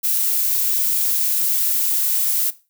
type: noise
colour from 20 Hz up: violet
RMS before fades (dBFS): -19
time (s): 0.03-2.51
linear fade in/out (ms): 20
effects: noise-tail reverb RT60 0.3 s tail -17 dB re dry